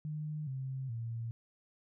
sine tone with pitch steps, 152.2 / 132.5 / 115.35 Hz, D#3 / C3 / A#2, -38 / +22 / -18 cents, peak -36 dBFS, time 0.05-1.31 s, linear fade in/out 0 ms, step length 420 ms, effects none

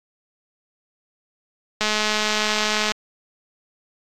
click train, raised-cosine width 0.2 ms, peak -4 dBFS, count 237, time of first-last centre 1.81-2.918 s, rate 213 Hz, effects AAC 64 kbps

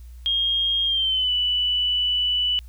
sine tone with pitch glide, 3239 to 2970 Hz, G#7 to F#7, -44 to +6 cents, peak -19 dBFS, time 0.26-2.59 s, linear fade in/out 0 ms, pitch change -150 cents, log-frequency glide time 0.85-1.32 s, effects added 60 Hz sine -38 dBFS peak until 2.68 s + white hiss -60 dBFS RMS until 2.68 s

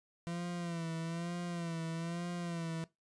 40% pulse tone with vibrato, 169.1 Hz, E3, 44 cents sharp, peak -36 dBFS, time 0.27-2.84 s, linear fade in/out 0 ms, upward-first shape sine, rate 1.1 Hz, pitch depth 59 cents each way, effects noise-tail reverb RT60 0.2 s tail -20 dB re dry + resampled to 22050 Hz

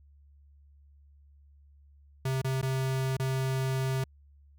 square tone with dropouts, 132.2 Hz, C3, 18 cents sharp, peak -28 dBFS, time 2.25-4.04 s, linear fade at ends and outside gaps 5 ms, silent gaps 2.417-2.444 / 2.615-2.627 / 3.169-3.196 s, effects added 71 Hz sine -55 dBFS peak until 4.58 s

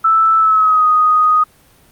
sine tone with pitch glide, 1318.5 to 1245.9 Hz, E6 to D#6, 0 to +2 cents, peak -8 dBFS, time 0.04-1.44 s, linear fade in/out 10 ms, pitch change -98 cents, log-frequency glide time 0.38-0.86 s, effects pink hiss -49 dBFS RMS until 1.91 s + Opus 32 kbps

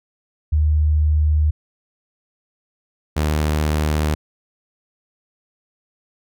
sine / sawtooth tone pair in turn, 76.2 / 76.2 Hz, D#2 / D#2, -36 / -36 cents, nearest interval unison, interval 0 cents, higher neither, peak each -13 dBFS, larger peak neither, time 0.52-1.51 / 3.16-4.15 s, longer neither, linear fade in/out 10 ms, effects none

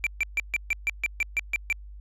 triangle tone bursts, 2349 Hz, D7, in tune, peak -20 dBFS, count 11, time 0.04-1.726 s, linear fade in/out 0 ms, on 26 ms, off 140 ms, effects added 50 Hz sine -40 dBFS peak until 2 s + resampled to 32000 Hz

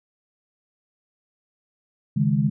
sine chord, C# suspended second, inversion none, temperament equal, 138.59 / 155.56 / 207.7 Hz, C#3 / D#3 / G#3, 0 / 0 / 0 cents, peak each -22 dBFS, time 2.16-2.5 s, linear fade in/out 10 ms, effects none

